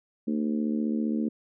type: harmonic tone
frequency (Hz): 75.2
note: D2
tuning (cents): +42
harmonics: 3 / 4 / 5 / 6 / 7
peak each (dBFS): -26 / -31 / -38 / -42 / -44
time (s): 0.27-1.29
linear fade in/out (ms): 10
effects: none